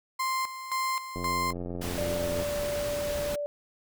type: tone with tremolo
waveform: 35% pulse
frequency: 1046.5 Hz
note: C6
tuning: in tune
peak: -25 dBFS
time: 0.19-1.53 s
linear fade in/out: 10 ms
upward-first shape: square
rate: 1.9 Hz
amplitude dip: 70%
type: click train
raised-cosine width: 2 ms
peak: -23 dBFS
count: 112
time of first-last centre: 1.16-2.423 s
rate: 87.9 Hz
type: noise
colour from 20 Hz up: pink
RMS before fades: -36 dBFS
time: 1.81-3.36 s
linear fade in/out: 10 ms
type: tone with pitch glide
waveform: sine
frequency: 587.3 to 583.2 Hz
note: D5 to D5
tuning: 0 to -12 cents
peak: -29 dBFS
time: 1.98-3.46 s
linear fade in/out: 0 ms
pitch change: -12 cents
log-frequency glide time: 2.19-2.46 s
effects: none